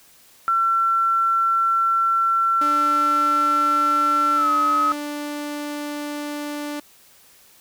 sine tone with pitch glide, 1350 to 1274.2 Hz, E6 to D#6, +41 to +41 cents, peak -16 dBFS, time 0.48-4.92 s, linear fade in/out 0 ms, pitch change -100 cents, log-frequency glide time 4.35-4.5 s
sawtooth tone, 293.7 Hz, D4, in tune, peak -23 dBFS, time 2.61-6.8 s, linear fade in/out 5 ms
effects white hiss -52 dBFS RMS until 7.6 s

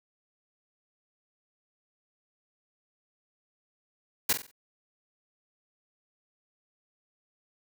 white noise with echo, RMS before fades -24 dBFS, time 4.29-4.33 s, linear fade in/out 5 ms, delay 46 ms, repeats 4, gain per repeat -9 dB, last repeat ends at 4.514 s, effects none

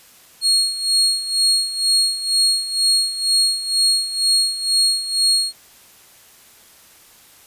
35% pulse tone with tremolo, 4289 Hz, C8, 42 cents sharp, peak -11 dBFS, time 0.41-5.53 s, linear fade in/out 50 ms, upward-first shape sine, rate 2.1 Hz, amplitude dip 75%, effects white hiss -48 dBFS RMS until 7.46 s + resampled to 32000 Hz

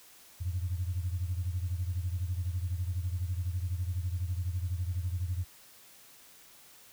sine beating tone pair, 86.7 / 98.7 Hz, F2 / G2, -12 / +12 cents, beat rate 12 Hz, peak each -31 / -35 dBFS, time 0.4-5.45 s, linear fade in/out 20 ms, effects tanh soft clip ceiling -23 dBFS + white hiss -56 dBFS RMS until 6.92 s

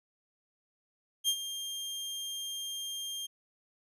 sawtooth tone with ADSR envelope, 3200 Hz, G7, 35 cents sharp, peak -21 dBFS, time 1.24-3.27 s, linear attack 44 ms, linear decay 67 ms, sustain -12 dB, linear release 15 ms, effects resampled to 32000 Hz

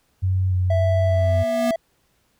sine tone with vibrato, 92.5 Hz, F#2, in tune, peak -17 dBFS, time 0.22-1.44 s, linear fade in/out 20 ms, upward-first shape square, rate 1.7 Hz, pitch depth 19 cents each way
triangle tone, 660 Hz, E5, 2 cents sharp, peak -18 dBFS, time 0.7-1.76 s, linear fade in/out 5 ms
square tone with exponential growth, 240 Hz, B3, 49 cents flat, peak -20 dBFS, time 0.83-1.71 s, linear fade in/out 2 ms, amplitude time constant 190 ms
effects pink hiss -65 dBFS RMS until 2.39 s

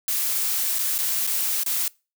blue noise with dropouts, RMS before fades -24 dBFS, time 0.08-1.88 s, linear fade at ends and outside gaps 2 ms, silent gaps 0.786-0.79 / 0.982-0.987 / 1.268-1.273 / 1.635-1.661 s, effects noise-tail reverb RT60 0.3 s tail -24 dB re dry

